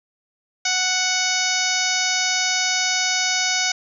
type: harmonic tone with a mistuned harmonic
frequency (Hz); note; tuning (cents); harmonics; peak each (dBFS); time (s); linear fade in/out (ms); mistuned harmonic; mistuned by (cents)
740; F#5; 0; 1 / 2 / 3 / 4 / 5 / 6 / 7 / 8 / 9; -29 / -27 / -25 / -30 / -28 / -29 / -26 / -26 / -29; 0.65-3.72; 5; 6; +33
effects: none